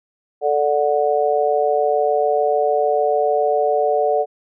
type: chord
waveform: sine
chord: D major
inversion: second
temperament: just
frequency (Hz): 440.5 / 587.3 / 734.2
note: A4 / D5 / F#5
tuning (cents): +2 / 0 / -14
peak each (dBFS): -19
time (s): 0.41-4.26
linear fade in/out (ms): 50
effects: none